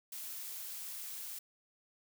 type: noise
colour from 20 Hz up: blue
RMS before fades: -44 dBFS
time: 0.12-1.39 s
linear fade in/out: 5 ms
effects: none